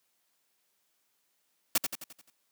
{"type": "noise with echo", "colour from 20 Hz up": "white", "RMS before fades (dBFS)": -24, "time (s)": [1.75, 1.78], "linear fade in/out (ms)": 5, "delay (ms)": 87, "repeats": 6, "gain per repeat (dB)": -6, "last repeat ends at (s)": 2.302, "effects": ["white hiss -75 dBFS RMS until 2.51 s", "high-pass 150 Hz 12 dB/octave"]}